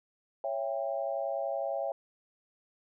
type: chord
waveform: sine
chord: C# diminished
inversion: none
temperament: just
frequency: 554.4 / 665.2 / 798.3 Hz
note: C#5 / E5 / G5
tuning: 0 / +16 / +31 cents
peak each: -34 / -34 / -37 dBFS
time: 0.44-1.92 s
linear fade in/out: 2 ms
effects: none